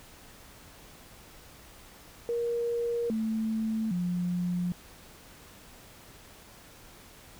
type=tone with pitch steps; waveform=sine; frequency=471.5 / 220.9 / 177.4 Hz; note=A#4 / A3 / F3; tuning=+20 / +7 / +27 cents; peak=-27 dBFS; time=2.29-4.72 s; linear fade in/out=0 ms; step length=810 ms; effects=pink hiss -52 dBFS RMS until 7.39 s